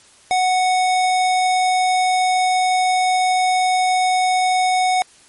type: tone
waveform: square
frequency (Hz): 739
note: F#5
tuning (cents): -2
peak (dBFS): -15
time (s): 0.31-5.02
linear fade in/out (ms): 0
effects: white hiss -49 dBFS RMS until 5.28 s + MP3 48 kbps